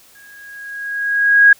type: tone with exponential growth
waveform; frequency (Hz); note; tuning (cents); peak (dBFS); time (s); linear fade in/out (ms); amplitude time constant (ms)
sine; 1645; G#6; -17; -3; 0.15-1.53; 5; 300
effects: white hiss -48 dBFS RMS until 1.59 s